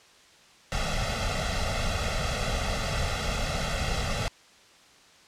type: noise with comb filter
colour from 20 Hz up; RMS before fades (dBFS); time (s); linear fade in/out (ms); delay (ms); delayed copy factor
pink; -28; 0.72-4.28; 0; 1.5; +0.9
effects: white hiss -55 dBFS RMS until 5.27 s + low-pass 6000 Hz 12 dB/octave